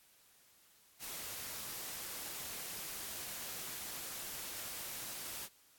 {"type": "noise", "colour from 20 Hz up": "white", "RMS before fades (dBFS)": -44, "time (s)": [0.99, 5.49], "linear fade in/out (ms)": 50, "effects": ["white hiss -66 dBFS RMS until 5.78 s", "AAC 64 kbps"]}